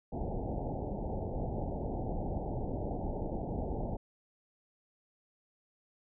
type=low-pass noise; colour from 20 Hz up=pink; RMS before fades=-36 dBFS; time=0.12-3.97 s; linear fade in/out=10 ms; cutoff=860 Hz; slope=96 dB/octave; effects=none